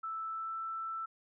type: tone with pitch glide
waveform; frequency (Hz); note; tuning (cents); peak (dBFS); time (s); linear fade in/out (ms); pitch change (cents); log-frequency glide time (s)
sine; 1318.5 to 1327.7; E6 to E6; 0 to +12; -36; 0.03-1.06; 10; +12; 0.29-0.57
effects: none